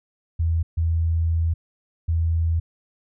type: tone bursts at uneven times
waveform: sine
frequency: 82.41 Hz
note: E2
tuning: in tune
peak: -18 dBFS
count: 3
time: 0.39-0.63 / 0.77-1.54 / 2.08-2.6 s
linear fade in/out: 10 ms
effects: none